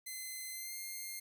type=tone with pitch glide; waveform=5% pulse; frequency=2054 to 2114 Hz; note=C7 to C7; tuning=-33 to +17 cents; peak=-32 dBFS; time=0.06-1.2 s; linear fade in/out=10 ms; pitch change=+50 cents; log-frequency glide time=0.52-0.75 s; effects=12-bit